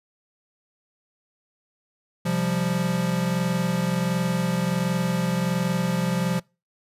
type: chord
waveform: square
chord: C suspended fourth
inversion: none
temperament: equal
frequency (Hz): 130.81 / 174.61 / 196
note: C3 / F3 / G3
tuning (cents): 0 / 0 / 0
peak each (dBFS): -30 / -24 / -30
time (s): 2.25-6.4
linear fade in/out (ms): 10
effects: noise-tail reverb RT60 0.3 s tail -26 dB re dry + resampled to 32000 Hz